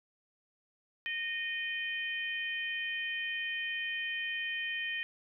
harmonic tone, 617 Hz, D#5, 15 cents flat, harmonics 3 / 4 / 5, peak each -36 / -38 / -40 dBFS, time 1.06-5.03 s, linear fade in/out 0 ms, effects none

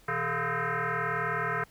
sine tone with frequency modulation, 123.47 Hz, B2, in tune, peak -27 dBFS, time 0.08-1.64 s, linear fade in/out 5 ms, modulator 286 Hz, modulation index 6.2, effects added 47 Hz sine -61 dBFS peak until 1.7 s + pink hiss -60 dBFS RMS until 1.7 s

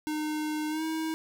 square tone with pitch glide, 305.7 to 318.9 Hz, D#4 to D#4, -30 to +43 cents, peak -30 dBFS, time 0.07-1.14 s, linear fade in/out 0 ms, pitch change +73 cents, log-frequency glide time 0.69-0.83 s, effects none

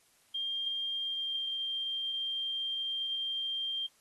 sine tone with pitch glide, 3200 to 3180 Hz, G7 to G7, +35 to +24 cents, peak -32 dBFS, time 0.34-3.87 s, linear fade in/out 10 ms, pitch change -11 cents, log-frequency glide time 0.97-1.48 s, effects white hiss -67 dBFS RMS until 4 s + AAC 32 kbps

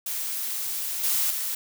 blue noise with level steps, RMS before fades -30 / -24 / -29 dBFS, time 0.06-1.55 s, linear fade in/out 5 ms, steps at 1.03 / 1.3 s, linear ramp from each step 10 ms, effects none

